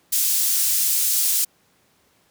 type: high-pass noise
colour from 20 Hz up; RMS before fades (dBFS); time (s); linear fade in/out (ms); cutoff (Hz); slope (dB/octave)
pink; -20; 0.12-1.45; 10; 7500; 12
effects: pink hiss -61 dBFS RMS until 2.3 s + high-pass 100 Hz 12 dB/octave